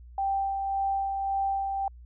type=tone with tremolo; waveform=sine; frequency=784 Hz; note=G5; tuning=in tune; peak=-24 dBFS; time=0.18-1.88 s; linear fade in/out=2 ms; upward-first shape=sine; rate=1.8 Hz; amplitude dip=35%; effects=added 60 Hz sine -45 dBFS peak until 2.05 s